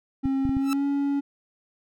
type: tone with pitch glide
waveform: triangle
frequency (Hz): 269.3 to 281.4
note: C#4 to C#4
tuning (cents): -50 to +26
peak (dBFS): -20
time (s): 0.23-1.21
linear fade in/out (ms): 20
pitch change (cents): +76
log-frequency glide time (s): 0.55-0.85
type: clicks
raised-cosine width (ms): 5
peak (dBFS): -18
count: 4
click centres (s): 0.256 / 0.453 / 0.493 / 0.568
type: tone with exponential growth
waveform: sawtooth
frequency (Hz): 1318.5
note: E6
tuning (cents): 0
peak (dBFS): -22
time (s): 0.59-0.73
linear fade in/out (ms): 0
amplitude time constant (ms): 30
effects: none